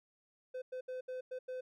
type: tone bursts at uneven times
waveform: triangle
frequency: 510 Hz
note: C5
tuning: 44 cents flat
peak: -37 dBFS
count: 6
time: 0.54-0.62 / 0.72-0.81 / 0.88-1.01 / 1.08-1.21 / 1.31-1.39 / 1.48-1.61 s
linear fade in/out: 10 ms
effects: none